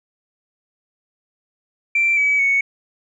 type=tone with pitch steps; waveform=sine; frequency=2349 / 2283 / 2220 Hz; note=D7 / D7 / C#7; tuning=0 / -50 / +2 cents; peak=-13 dBFS; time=1.95-2.61 s; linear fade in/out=5 ms; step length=220 ms; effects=tanh soft clip ceiling -9 dBFS